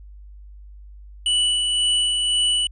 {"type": "tone with tremolo", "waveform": "square", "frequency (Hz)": 2960, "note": "F#7", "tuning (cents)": 0, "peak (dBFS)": -17, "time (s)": [1.26, 2.67], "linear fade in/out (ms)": 2, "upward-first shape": "sine", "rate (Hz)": 1.9, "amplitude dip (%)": 30, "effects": ["added 50 Hz sine -39 dBFS peak until 2.71 s", "resampled to 24000 Hz"]}